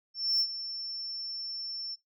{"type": "tone with ADSR envelope", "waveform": "sine", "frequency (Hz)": 5390, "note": "E8", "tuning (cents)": 38, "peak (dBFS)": -21, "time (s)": [0.14, 1.96], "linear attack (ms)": 260, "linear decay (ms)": 64, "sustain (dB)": -14, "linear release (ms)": 26, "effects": ["noise-tail reverb RT60 0.2 s tail -25 dB re dry", "tanh soft clip ceiling -22 dBFS"]}